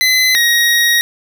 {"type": "tone pair in turn", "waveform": "25% pulse", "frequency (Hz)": [2025, 1885], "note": ["B6", "A#6"], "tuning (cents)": [43, 19], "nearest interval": "minor second", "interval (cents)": 124, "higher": "first", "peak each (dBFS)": -6, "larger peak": "neither", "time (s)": [[0.01, 0.35], [0.35, 1.01]], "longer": "second", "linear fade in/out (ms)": 0, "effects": []}